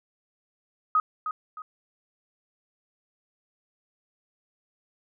sine tone with echo, 1257 Hz, D#6, 17 cents sharp, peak -18 dBFS, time 0.95-1 s, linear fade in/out 2 ms, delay 310 ms, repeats 2, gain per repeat -9 dB, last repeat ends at 1.62 s, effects none

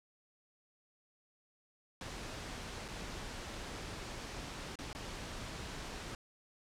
pink noise with dropouts, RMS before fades -44 dBFS, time 2.01-6.15 s, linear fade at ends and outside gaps 1 ms, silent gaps 2.881-2.885 / 4.756-4.788 / 4.93-4.949 s, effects low-pass 7000 Hz 12 dB/octave

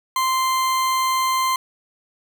40% pulse tone, 1043 Hz, C6, 6 cents flat, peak -17 dBFS, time 0.16-1.56 s, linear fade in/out 2 ms, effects none

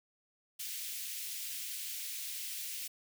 white high-pass noise, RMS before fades -41 dBFS, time 0.59-2.88 s, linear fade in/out 10 ms, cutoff 2200 Hz, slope 24 dB/octave, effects none

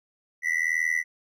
triangle tone with amplitude modulation, 1975.5 Hz, B6, in tune, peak -17 dBFS, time 0.42-1.04 s, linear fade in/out 50 ms, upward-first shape sine, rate 81.2 Hz, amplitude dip 95%, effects none

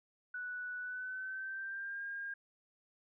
sine tone with pitch glide, 1480 to 1614 Hz, F#6 to G#6, 0 to -50 cents, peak -39 dBFS, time 0.34-2.34 s, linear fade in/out 5 ms, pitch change +150 cents, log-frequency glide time 0.79-2.03 s, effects none

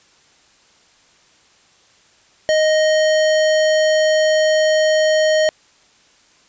square tone, 622.3 Hz, D#5, in tune, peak -13 dBFS, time 2.49-5.49 s, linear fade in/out 0 ms, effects white hiss -53 dBFS RMS until 6.48 s + resampled to 16000 Hz

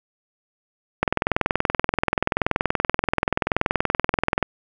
click train, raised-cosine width 0.5 ms, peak -3 dBFS, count 72, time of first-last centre 1.03-4.427 s, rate 20.9 Hz, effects none

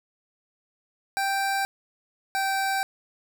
25% pulse tone pair in turn, 784 / 777.7 Hz, G5 / G5, 0 / -14 cents, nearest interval unison, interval 14 cents, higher first, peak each -20 dBFS, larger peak neither, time 1.17-1.65 / 2.35-2.83 s, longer neither, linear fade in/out 0 ms, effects none

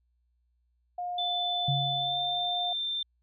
sine tone, 712 Hz, F5, 33 cents sharp, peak -31 dBFS, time 0.98-2.73 s, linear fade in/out 5 ms
sine tone with pitch glide, 3520 to 3575 Hz, A7 to A7, 0 to +27 cents, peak -29 dBFS, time 1.18-3.03 s, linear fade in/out 5 ms, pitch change +27 cents, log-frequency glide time 1.96-2.18 s
sine tone with exponential decay, 138.7 Hz, C#3, 1 cent sharp, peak -24 dBFS, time 1.68-2.51 s, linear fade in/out 5 ms, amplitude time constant 180 ms
effects added 60 Hz sine -69 dBFS peak until 3.22 s

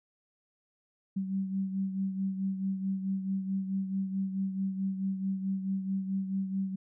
sine beating tone pair, 191.9 / 196.5 Hz, G3 / G3, -37 / +4 cents, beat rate 4.6 Hz, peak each -30 / -38 dBFS, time 1.16-6.76 s, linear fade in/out 10 ms, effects none

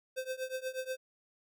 square tone with tremolo, 518 Hz, C5, 17 cents flat, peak -33 dBFS, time 0.16-0.97 s, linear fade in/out 20 ms, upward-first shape triangle, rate 8.3 Hz, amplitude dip 95%, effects none

